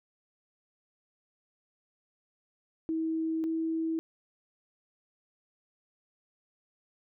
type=tone pair in turn; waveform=sine; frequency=322 / 324.1 Hz; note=E4 / E4; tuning=-41 / -29 cents; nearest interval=unison; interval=12 cents; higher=second; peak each=-28 dBFS; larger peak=neither; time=2.89-3.44 / 3.44-3.99 s; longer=neither; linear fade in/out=0 ms; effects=none